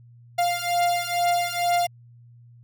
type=beating tone pair; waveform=45% pulse; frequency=698.5 / 700.7 Hz; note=F5 / F5; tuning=0 / +6 cents; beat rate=2.2 Hz; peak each=-24 dBFS; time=0.38-1.87 s; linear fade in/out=10 ms; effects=added 119 Hz sine -47 dBFS peak until 2.63 s